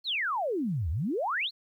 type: exponential two-way sweep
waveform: sine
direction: down then up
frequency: 4500 to 71.1 to 4500 Hz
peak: -27 dBFS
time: 0.04-1.51 s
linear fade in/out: 50 ms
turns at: 0.9 s
effects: 11-bit